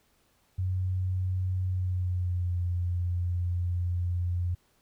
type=tone with pitch glide; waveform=sine; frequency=92.5 to 88.27 Hz; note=F#2 to F2; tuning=0 to +19 cents; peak=-26 dBFS; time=0.58-4.55 s; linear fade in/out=10 ms; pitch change=-81 cents; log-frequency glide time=1.65-2.58 s; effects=pink hiss -68 dBFS RMS until 4.81 s